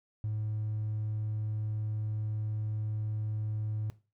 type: tone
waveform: triangle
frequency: 107.3 Hz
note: A2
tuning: 43 cents flat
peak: -28 dBFS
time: 0.24-3.9 s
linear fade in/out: 0 ms
effects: noise-tail reverb RT60 0.3 s tail -18 dB re dry + tanh soft clip ceiling -26 dBFS